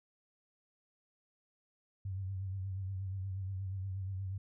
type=tone with vibrato; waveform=sine; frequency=95.6 Hz; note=G2; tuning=43 cents flat; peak=-36 dBFS; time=2.05-4.38 s; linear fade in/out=5 ms; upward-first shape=triangle; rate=8.4 Hz; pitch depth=63 cents each way; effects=none